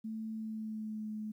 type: tone with pitch glide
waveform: sine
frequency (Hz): 220.4 to 214.6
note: A3 to A3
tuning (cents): +3 to -43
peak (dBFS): -37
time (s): 0.04-1.32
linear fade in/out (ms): 10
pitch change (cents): -46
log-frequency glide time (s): 0.32-1.09
effects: 12-bit